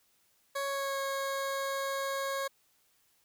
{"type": "tone with pitch glide", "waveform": "20% pulse", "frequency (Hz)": [555, 546.7], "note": ["C#5", "C#5"], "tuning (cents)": [2, -24], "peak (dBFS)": -27, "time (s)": [0.55, 2.48], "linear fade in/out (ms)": 10, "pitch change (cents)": -26, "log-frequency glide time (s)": [0.66, 0.99], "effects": ["white hiss -70 dBFS RMS until 3.24 s"]}